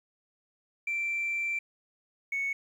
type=tone pair in turn; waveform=sine; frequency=2347 / 2215 Hz; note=D7 / C#7; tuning=-2 / -2 cents; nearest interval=minor second; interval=100 cents; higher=first; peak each=-27 dBFS; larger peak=neither; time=0.87-1.59 / 2.32-2.53 s; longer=first; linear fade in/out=5 ms; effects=tanh soft clip ceiling -25 dBFS + 10-bit